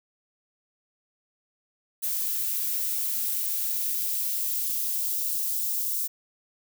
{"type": "noise with high-pass filter sweep", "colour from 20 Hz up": "violet", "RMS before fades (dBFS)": -28, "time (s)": [2.02, 6.08], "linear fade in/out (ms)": 20, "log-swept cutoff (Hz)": [910, 4800], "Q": 0.83, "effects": []}